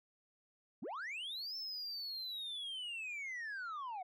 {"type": "linear two-way sweep", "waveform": "sine", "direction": "up then down", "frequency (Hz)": [155.2, 5340, 706], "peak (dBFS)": -38, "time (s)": [0.82, 4.03], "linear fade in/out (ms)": 10, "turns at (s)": 1.56, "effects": ["tanh soft clip ceiling -40 dBFS"]}